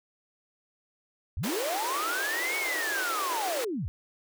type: linear two-way sweep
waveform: sine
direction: up then down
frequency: 58.27 to 2250 to 58.27 Hz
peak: -29 dBFS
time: 1.37-3.88 s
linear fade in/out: 0 ms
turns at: 2.57 s
type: high-pass noise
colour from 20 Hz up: pink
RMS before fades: -34 dBFS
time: 1.43-3.65 s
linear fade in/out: 10 ms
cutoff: 310 Hz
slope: 96 dB/octave
effects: none